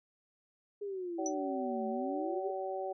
sine exponential two-way sweep, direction down then up, 415.3 to 220 to 415.3 Hz, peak -36 dBFS, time 0.81-2.51 s, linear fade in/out 10 ms, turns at 1.87 s
harmonic tone, 190 Hz, F#3, 46 cents sharp, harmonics 2 / 3 / 4, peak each -39 / -39 / -39 dBFS, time 1.18-2.93 s, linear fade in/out 10 ms
sine tone with exponential decay, 5940 Hz, F#8, 6 cents sharp, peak -31 dBFS, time 1.26-1.34 s, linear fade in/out 1 ms, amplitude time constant 17 ms
effects none

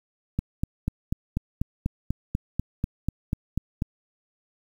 click train, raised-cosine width 5 ms, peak -12 dBFS, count 15, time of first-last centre 0.39-3.821 s, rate 4.08 Hz, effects 8-bit

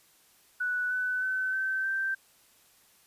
sine tone with pitch steps, 1480 / 1500.7 / 1521.6 / 1542.8 / 1564.4 Hz, F#6 / F#6 / F#6 / G6 / G6, 0 / +24 / +48 / -28 / -4 cents, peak -27 dBFS, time 0.6-2.15 s, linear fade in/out 10 ms, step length 310 ms, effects white hiss -62 dBFS RMS until 3.06 s + resampled to 32000 Hz

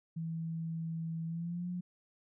sine tone with pitch glide, 163.6 to 178.41 Hz, E3 to F3, -13 to +37 cents, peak -35 dBFS, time 0.16-1.81 s, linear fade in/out 10 ms, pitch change +150 cents, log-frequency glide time 1.26-1.69 s, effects none

